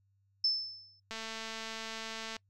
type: tone with exponential decay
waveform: sine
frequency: 5274 Hz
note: E8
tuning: in tune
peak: -24 dBFS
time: 0.44-1 s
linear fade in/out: 5 ms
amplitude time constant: 120 ms
type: click train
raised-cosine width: 0.2 ms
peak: -24 dBFS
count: 281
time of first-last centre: 1.11-2.366 s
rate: 223 Hz
effects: noise-tail reverb RT60 0.1 s tail -25 dB re dry + added 98 Hz sine -69 dBFS peak until 2.49 s